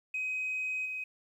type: tone with level steps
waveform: sine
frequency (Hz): 2523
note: D#7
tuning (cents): +23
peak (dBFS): -30 / -34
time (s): 0.14-1.04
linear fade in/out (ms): 5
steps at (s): 0.85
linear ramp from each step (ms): 10
effects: tanh soft clip ceiling -28 dBFS + 11-bit